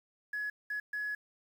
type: tone bursts at uneven times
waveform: sine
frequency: 1689 Hz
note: G#6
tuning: 29 cents sharp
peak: -32 dBFS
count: 3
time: 0.33-0.5 / 0.7-0.8 / 0.93-1.15 s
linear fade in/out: 5 ms
effects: tanh soft clip ceiling -30 dBFS + 10-bit